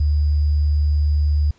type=tone with sample-and-hold; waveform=sine; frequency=74.2 Hz; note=D2; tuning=18 cents sharp; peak=-14 dBFS; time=0-1.51 s; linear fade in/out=5 ms; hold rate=4900 Hz; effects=pink hiss -57 dBFS RMS until 1.58 s + resampled to 16000 Hz